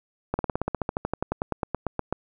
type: slowing click train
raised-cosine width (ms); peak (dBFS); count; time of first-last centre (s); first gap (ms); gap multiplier
1; -11; 22; 0.34-2.126; 50; 1.05
effects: none